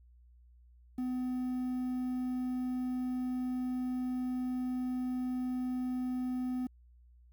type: tone with quantisation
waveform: triangle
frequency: 252.6 Hz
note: B3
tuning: 39 cents sharp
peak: -30 dBFS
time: 0.98-6.67 s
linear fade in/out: 5 ms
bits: 10
effects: added 60 Hz sine -57 dBFS peak until 7.32 s